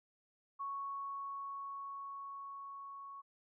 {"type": "tone with level ramp", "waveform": "sine", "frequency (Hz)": 1108.7, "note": "C#6", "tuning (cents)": 0, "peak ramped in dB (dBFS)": [-38, -47], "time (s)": [0.59, 3.22], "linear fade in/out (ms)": 20, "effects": []}